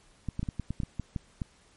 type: clicks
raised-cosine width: 5 ms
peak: -19 dBFS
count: 11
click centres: 0.287 / 0.394 / 0.43 / 0.488 / 0.597 / 0.706 / 0.802 / 0.834 / 0.997 / 1.162 / 1.418 s
effects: pink hiss -61 dBFS RMS until 1.76 s + MP3 48 kbps